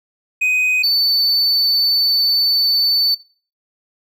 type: tone pair in turn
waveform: triangle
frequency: 2504 / 4511 Hz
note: D#7 / C#8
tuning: +10 / +29 cents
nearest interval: minor seventh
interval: 1019 cents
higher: second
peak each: -12 / -11 dBFS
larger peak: second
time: 0.41-0.83 / 0.83-3.15 s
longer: second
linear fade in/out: 10 ms
effects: noise-tail reverb RT60 0.4 s tail -22 dB re dry